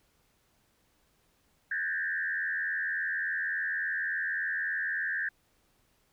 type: tone with frequency modulation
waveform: sine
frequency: 1700 Hz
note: G#6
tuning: 40 cents sharp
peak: -29 dBFS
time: 1.71-5.29 s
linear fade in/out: 5 ms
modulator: 83.5 Hz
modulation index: 1.7
effects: pink hiss -70 dBFS RMS until 6.12 s